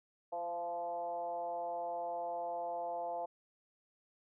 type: tone with frequency modulation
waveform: sine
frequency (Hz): 690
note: F5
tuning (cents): -21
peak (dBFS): -36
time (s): 0.32-3.26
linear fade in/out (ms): 10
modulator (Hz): 175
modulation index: 1
effects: none

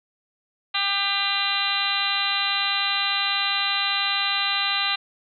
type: harmonic tone with a mistuned harmonic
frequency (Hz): 399.3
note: G4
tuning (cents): +32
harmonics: 2 / 3 / 4 / 5 / 6 / 7 / 8 / 9 / 10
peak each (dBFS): -32 / -30 / -32 / -31 / -32 / -28 / -32 / -31 / -26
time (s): 0.74-4.96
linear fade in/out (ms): 10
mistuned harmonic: 4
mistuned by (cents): -27
effects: none

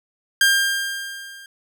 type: tone with level ramp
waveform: sawtooth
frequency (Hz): 1600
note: G6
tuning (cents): +35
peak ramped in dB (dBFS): -8 to -36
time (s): 0.41-1.46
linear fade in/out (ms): 2
effects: none

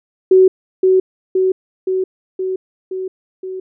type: tone with echo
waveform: sine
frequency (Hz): 375.1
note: F#4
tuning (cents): +24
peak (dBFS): -5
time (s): 0.31-0.48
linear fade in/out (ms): 5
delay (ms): 520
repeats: 6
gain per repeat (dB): -3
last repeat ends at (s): 3.6
effects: none

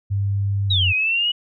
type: tone with pitch glide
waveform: sine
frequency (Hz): 99.6 to 91.86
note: G2 to F#2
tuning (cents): +28 to -12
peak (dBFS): -18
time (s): 0.1-0.93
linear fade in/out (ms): 20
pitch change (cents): -140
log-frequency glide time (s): 0.67-0.79
type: exponential two-way sweep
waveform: sine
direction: down then up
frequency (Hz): 3951 to 2489 to 2948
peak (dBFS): -17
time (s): 0.7-1.32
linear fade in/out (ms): 10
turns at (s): 0.93
effects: none

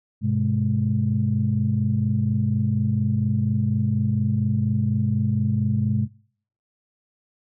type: tone cluster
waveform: sine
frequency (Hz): 102.8 / 127 / 210.4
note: G#2 / B2 / G#3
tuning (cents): -17 / +49 / +23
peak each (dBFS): -23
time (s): 0.21-6.08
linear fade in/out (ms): 50
effects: noise-tail reverb RT60 0.6 s tail -26 dB re dry + tanh soft clip ceiling -9 dBFS

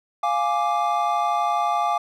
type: chord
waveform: triangle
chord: D diminished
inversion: first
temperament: equal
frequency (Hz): 698.5 / 830.6 / 1174.7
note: F5 / Ab5 / D6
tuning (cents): 0 / 0 / 0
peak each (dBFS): -22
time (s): 0.23-1.98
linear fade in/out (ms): 5
effects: none

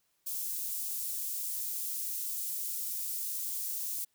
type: high-pass noise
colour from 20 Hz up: white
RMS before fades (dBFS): -36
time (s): 0.26-4.05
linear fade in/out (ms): 10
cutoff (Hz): 8100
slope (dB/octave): 12
effects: white hiss -75 dBFS RMS until 4.14 s

